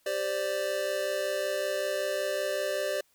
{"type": "chord", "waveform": "square", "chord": "G suspended fourth", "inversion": "none", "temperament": "just", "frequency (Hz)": [392, 522.7, 588], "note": ["G4", "C5", "D5"], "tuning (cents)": [0, -2, 2], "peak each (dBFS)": [-37, -35, -31], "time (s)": [0.06, 3.01], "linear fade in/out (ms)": 5, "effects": ["white hiss -68 dBFS RMS until 3.14 s"]}